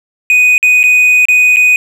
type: tone with dropouts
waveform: triangle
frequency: 2489 Hz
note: D#7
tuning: in tune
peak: -3 dBFS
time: 0.3-1.76 s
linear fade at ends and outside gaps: 1 ms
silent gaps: 0.58-0.628 / 0.831-0.838 / 1.254-1.285 / 1.561-1.568 s
effects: none